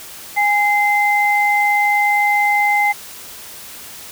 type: tone pair together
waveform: sine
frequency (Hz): 823 / 2074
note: G#5 / C7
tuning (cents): -16 / -16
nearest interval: octave + major third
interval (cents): 1600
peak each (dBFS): -15 / -15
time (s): 0.36-2.93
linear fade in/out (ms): 20
effects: white hiss -35 dBFS RMS until 4.11 s